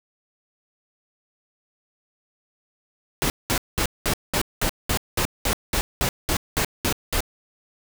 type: noise bursts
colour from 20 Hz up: pink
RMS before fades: -22 dBFS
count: 15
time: 3.22-7.205 s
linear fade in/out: 0 ms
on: 79 ms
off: 200 ms
effects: none